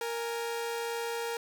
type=tone pair together; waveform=sawtooth; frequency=466.2 / 830.6 Hz; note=A#4 / G#5; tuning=0 / 0 cents; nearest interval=minor seventh; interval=1000 cents; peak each=-29 / -37 dBFS; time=0.01-1.37 s; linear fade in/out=2 ms; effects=none